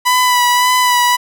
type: tone with vibrato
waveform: sawtooth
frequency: 990 Hz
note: B5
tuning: 4 cents sharp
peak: -6 dBFS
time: 0.05-1.17 s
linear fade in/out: 20 ms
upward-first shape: sine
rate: 1.8 Hz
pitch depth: 25 cents each way
effects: none